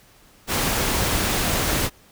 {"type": "noise", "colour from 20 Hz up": "pink", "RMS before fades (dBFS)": -22, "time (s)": [0.47, 1.9], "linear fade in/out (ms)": 50, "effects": ["pink hiss -53 dBFS RMS until 2.11 s"]}